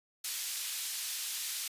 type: high-pass noise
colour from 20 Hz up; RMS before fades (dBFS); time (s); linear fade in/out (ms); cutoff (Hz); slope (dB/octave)
pink; -37; 0.24-1.68; 5; 3500; 12
effects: resampled to 32000 Hz